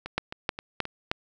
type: two click trains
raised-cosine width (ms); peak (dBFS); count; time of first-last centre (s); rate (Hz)
0.3; -9 / -19; 4 / 4; 0.18-1.115 / 0.06-0.854; 3.21 / 3.78
effects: none